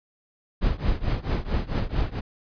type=noise with tremolo; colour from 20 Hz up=brown; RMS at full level=-21 dBFS; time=0.61-2.21 s; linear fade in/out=20 ms; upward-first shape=triangle; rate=4.5 Hz; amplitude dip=95%; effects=resampled to 11025 Hz